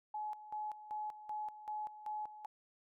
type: tone with tremolo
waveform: sine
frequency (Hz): 849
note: G#5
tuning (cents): +38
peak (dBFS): -38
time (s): 0.14-2.46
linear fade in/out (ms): 5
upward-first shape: square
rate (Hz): 2.6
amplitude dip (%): 75
effects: none